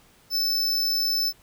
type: tone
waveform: square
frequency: 5274 Hz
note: E8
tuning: in tune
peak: -22 dBFS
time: 0.3-1.33 s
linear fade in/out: 50 ms
effects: pink hiss -57 dBFS RMS until 1.42 s